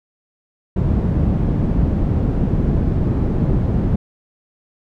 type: low-pass noise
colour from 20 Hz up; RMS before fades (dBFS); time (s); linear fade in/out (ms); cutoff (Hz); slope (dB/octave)
white; -17; 0.76-3.96; 5; 170; 12
effects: none